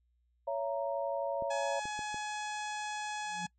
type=chord; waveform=sine; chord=A# diminished; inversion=first; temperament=just; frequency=559.4 / 671.3 / 932.3 Hz; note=C#5 / E5 / A#5; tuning=+16 / +31 / 0 cents; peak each=-34 / -37 / -39 dBFS; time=0.47-1.8 s; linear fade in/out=10 ms
type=clicks; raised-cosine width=2 ms; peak=-32 dBFS; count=4; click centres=1.423 / 1.855 / 1.992 / 2.144 s
type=harmonic tone; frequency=844 Hz; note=G#5; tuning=28 cents sharp; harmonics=1 / 2 / 3 / 4 / 5 / 6 / 7 / 8 / 9 / 10; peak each=-38 / -42 / -46 / -48 / -53 / -54 / -52 / -52 / -54 / -57 dBFS; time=1.5-3.47 s; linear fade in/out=10 ms
type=tone with exponential growth; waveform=sine; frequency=177.2 Hz; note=F3; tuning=25 cents sharp; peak=-37 dBFS; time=3.22-3.46 s; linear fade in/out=5 ms; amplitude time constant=51 ms
effects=noise-tail reverb RT60 0.1 s tail -23 dB re dry + added 60 Hz sine -70 dBFS peak until 3.58 s